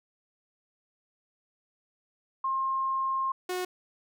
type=tone pair in turn; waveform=sine / sawtooth; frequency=1065 / 364.3 Hz; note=C6 / F#4; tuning=+30 / -27 cents; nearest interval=octave + perfect fifth; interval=1857 cents; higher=first; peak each=-26 dBFS; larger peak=neither; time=2.44-3.32 / 3.49-3.65 s; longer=first; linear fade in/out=5 ms; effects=none